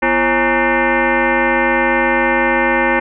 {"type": "tone with frequency modulation", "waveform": "sine", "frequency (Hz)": 634, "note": "D#5", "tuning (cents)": 32, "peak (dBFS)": -11, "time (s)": [0.02, 3], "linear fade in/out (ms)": 10, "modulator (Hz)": 293, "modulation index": 5.4, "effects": []}